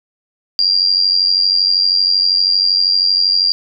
sine tone with amplitude modulation, 4767 Hz, D8, 25 cents sharp, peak -7 dBFS, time 0.59-3.52 s, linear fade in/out 0 ms, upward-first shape sine, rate 92.7 Hz, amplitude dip 75%, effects none

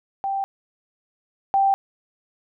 sine tone pair in turn, 784 / 784 Hz, G5 / G5, 0 / 0 cents, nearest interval unison, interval 0 cents, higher neither, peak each -22 / -15 dBFS, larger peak second, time 0.24-0.44 / 1.54-1.74 s, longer neither, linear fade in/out 0 ms, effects none

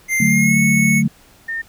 square tone with pitch glide, 2093 to 2206 Hz, C7 to C#7, 0 to -9 cents, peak -16 dBFS, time 0.08-1.03 s, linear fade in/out 50 ms, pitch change +91 cents, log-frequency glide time 0.26-0.58 s
sine chord, D major, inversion none, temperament equal, 146.83 / 185 / 220 Hz, D3 / F#3 / A3, 0 / 0 / 0 cents, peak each -19 / -18 / -16 dBFS, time 0.2-1.08 s, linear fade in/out 5 ms
sine tone, 1820 Hz, A#6, 42 cents flat, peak -21 dBFS, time 1.48-1.62 s, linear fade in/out 10 ms
effects pink hiss -49 dBFS RMS until 1.68 s

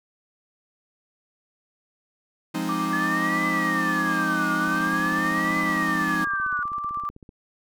45% pulse chord, F minor seventh, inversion none, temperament equal, 174.61 / 207.7 / 261.6 / 311.1 Hz, F3 / Ab3 / C4 / Eb4, 0 / 0 / 0 / 0 cents, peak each -31 / -32 / -32 / -29 dBFS, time 2.54-6.25 s, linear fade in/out 10 ms
sine tone with tremolo, 1174.7 Hz, D6, in tune, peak -25 dBFS, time 2.69-7.09 s, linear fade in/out 0 ms, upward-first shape square, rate 9.4 Hz, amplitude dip 30%
sine tone with vibrato, 1702 Hz, G#6, 42 cents sharp, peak -25 dBFS, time 2.93-6.63 s, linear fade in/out 2 ms, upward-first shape triangle, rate 0.47 Hz, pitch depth 300 cents each way
click train, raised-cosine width 3 ms, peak -32 dBFS, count 42, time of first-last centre 4.68-7.291 s, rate 15.7 Hz
effects none

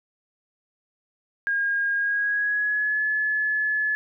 sine tone with pitch glide, 1624 to 1715.6 Hz, G#6 to A6, -39 to -44 cents, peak -21 dBFS, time 1.47-3.95 s, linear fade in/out 0 ms, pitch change +95 cents, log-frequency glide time 1.95-3.03 s, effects none

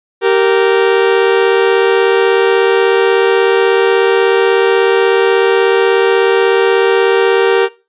40% pulse tone pair together, 388.6 / 465 Hz, G4 / A#4, -15 / -4 cents, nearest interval minor third, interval 311 cents, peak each -10 dBFS, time 0.21-7.69 s, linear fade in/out 50 ms, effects noise-tail reverb RT60 0.3 s tail -19 dB re dry + resampled to 8000 Hz

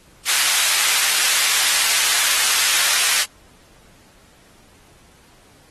pink high-pass noise, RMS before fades -18 dBFS, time 0.25-3.26 s, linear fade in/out 50 ms, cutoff 1800 Hz, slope 12 dB/octave, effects pink hiss -52 dBFS RMS until 5.7 s + AAC 32 kbps

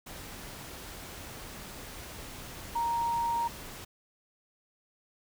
sine tone in noise, 934 Hz, A#5, 3 cents sharp, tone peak -27 dBFS, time 2.75-3.48 s, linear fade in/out 10 ms, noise pink, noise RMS -44 dBFS, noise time 0.06-3.85 s, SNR +14 dB, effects none

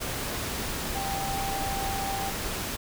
sine tone in noise, 785 Hz, G5, 2 cents sharp, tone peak -31 dBFS, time 0.94-2.31 s, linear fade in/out 20 ms, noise pink, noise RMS -32 dBFS, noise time 0-2.77 s, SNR -2 dB, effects none

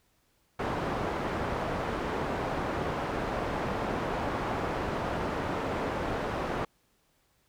white low-pass noise, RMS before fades -32 dBFS, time 0.59-6.65 s, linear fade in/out 5 ms, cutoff 920 Hz, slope 12 dB/octave, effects pink hiss -70 dBFS RMS until 7.48 s

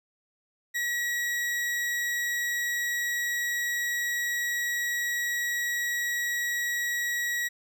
40% pulse tone, 1916 Hz, A#6, 47 cents sharp, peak -26 dBFS, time 0.74-7.49 s, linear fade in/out 20 ms, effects none

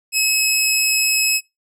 15% pulse tone, 2572 Hz, E7, 43 cents flat, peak -8 dBFS, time 0.12-1.41 s, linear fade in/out 50 ms, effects noise-tail reverb RT60 0.2 s tail -24 dB re dry

